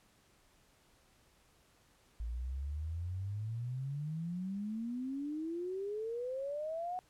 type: exponential sweep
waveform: sine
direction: up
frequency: 55.2 to 742 Hz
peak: -36 dBFS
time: 2.2-6.99 s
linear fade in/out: 0 ms
effects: pink hiss -68 dBFS RMS until 7.09 s + low-pass 12000 Hz 12 dB/octave